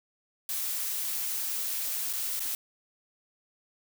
blue noise with dropouts, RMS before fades -32 dBFS, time 0.49-2.55 s, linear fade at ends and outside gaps 1 ms, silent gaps 2.129-2.134 / 2.395-2.403 s, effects none

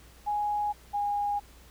sine tone pair in turn, 830.6 / 818.7 Hz, G#5 / G#5, 0 / -25 cents, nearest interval unison, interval 25 cents, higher first, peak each -26 dBFS, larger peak neither, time 0.26-0.73 / 0.93-1.4 s, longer neither, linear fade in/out 20 ms, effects added 60 Hz sine -53 dBFS peak until 1.7 s + pink hiss -56 dBFS RMS until 1.7 s

